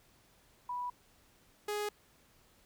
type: tone pair in turn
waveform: sine / sawtooth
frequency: 983 / 416.5 Hz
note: B5 / G#4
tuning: -8 / +5 cents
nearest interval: octave + minor third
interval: 1487 cents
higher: first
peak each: -35 / -30 dBFS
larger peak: second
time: 0.69-0.9 / 1.68-1.89 s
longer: neither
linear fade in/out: 5 ms
effects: pink hiss -66 dBFS RMS until 2.65 s